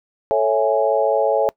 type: chord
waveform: sine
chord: A major seventh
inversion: none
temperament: equal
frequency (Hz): 440 / 554.4 / 659.3 / 830.6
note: A4 / C#5 / E5 / G#5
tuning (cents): 0 / 0 / 0 / 0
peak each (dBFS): -20 / -18 / -20 / -22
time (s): 0.31-1.49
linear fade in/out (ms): 0
effects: noise-tail reverb RT60 0.1 s tail -23 dB re dry